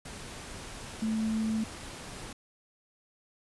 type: tone in noise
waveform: sine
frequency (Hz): 220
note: A3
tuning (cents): 0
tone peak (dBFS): -27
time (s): 1.02-1.64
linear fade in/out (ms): 5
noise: pink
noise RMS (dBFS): -43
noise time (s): 0.05-2.33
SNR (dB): +13
effects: resampled to 24000 Hz